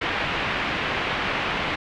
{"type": "low-pass noise", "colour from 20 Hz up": "white", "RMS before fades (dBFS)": -26, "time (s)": [0.01, 1.76], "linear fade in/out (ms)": 10, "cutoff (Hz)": 2800, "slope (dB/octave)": 24, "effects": []}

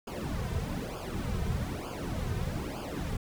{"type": "noise with flanger", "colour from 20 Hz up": "brown", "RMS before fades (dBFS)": -34, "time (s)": [0.07, 3.17], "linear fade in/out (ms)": 5, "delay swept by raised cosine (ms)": [0.51, 3.61], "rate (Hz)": 1.1, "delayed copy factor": -0.9, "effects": []}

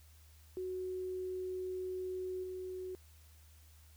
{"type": "tone with level steps", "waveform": "sine", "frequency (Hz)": 370, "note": "F#4", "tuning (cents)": 0, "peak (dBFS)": [-37, -40], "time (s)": [0.57, 2.95], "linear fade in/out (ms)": 0, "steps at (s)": 2.43, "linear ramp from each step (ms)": 10, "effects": ["added 77 Hz sine -58 dBFS peak until 3.96 s", "white hiss -66 dBFS RMS until 3.96 s"]}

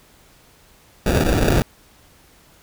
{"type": "noise with sample-and-hold", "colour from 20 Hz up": "pink", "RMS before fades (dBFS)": -17, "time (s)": [1.06, 1.62], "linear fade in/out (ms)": 0, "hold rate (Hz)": 1050, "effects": ["pink hiss -52 dBFS RMS until 2.62 s"]}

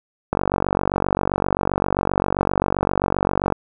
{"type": "click train", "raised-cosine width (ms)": 1, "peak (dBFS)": -4, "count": 153, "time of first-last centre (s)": [0.33, 3.523], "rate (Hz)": 47.6, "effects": []}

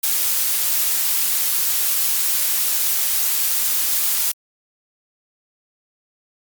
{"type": "noise", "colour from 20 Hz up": "blue", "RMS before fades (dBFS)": -19, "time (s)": [0.03, 4.32], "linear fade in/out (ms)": 10, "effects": ["Opus 48 kbps"]}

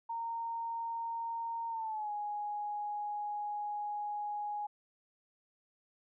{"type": "tone with pitch glide", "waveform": "sine", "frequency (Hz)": [922, 831], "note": ["A#5", "G#5"], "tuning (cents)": [-19, 1], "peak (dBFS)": -35, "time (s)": [0.09, 4.67], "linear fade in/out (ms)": 10, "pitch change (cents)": -180, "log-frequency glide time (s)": [1.69, 2.11], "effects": []}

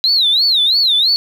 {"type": "tone with vibrato", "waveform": "sine", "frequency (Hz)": 3951, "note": "B7", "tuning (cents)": 0, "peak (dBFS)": -9, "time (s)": [0.04, 1.16], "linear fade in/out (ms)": 0, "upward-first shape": "sine", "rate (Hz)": 3, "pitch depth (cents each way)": 220, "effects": ["tanh soft clip ceiling -5 dBFS", "7-bit"]}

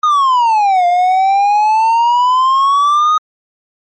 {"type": "exponential two-way sweep", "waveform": "triangle", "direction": "down then up", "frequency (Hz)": [1255, 698.5, 1255], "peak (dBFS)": -6, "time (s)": [0.03, 3.18], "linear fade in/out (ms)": 5, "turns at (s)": 0.86, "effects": ["MP3 32 kbps"]}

